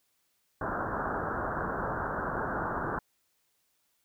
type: low-pass noise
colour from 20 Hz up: white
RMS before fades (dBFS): -33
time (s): 0.61-2.99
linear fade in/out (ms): 5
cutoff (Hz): 1600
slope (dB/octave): 96
effects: white hiss -74 dBFS RMS until 4.04 s